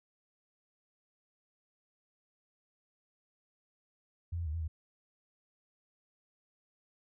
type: tone with pitch steps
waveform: sine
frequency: 85.4 / 84.8 / 75.4 / 83.2 / 78.8 Hz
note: F2 / E2 / D2 / E2 / D#2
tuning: -38 / +50 / +46 / +17 / +23 cents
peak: -33 dBFS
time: 4.32-4.68 s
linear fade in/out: 10 ms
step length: 72 ms
effects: none